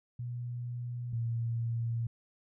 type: tone pair in turn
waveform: sine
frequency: 121.3 / 116.19 Hz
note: B2 / A#2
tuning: -31 / -5 cents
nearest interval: minor second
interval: 74 cents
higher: first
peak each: -35 / -30 dBFS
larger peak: second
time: 0.19-1.13 / 1.13-2.07 s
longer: neither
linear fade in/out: 5 ms
effects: none